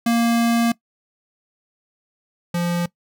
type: tone pair in turn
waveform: square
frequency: 233.1 / 173.42 Hz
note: A#3 / F3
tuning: 0 / -12 cents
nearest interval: perfect fourth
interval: 512 cents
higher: first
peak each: -16 / -20 dBFS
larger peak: first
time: 0.06-0.72 / 2.54-2.86 s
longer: first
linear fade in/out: 5 ms
effects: noise-tail reverb RT60 0.1 s tail -20 dB re dry